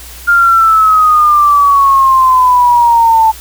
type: exponential sweep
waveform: sine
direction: down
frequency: 1410 to 880 Hz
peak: -4 dBFS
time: 0.27-3.32 s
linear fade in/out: 20 ms
effects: added 60 Hz sine -32 dBFS peak until 3.4 s + white hiss -32 dBFS RMS until 3.4 s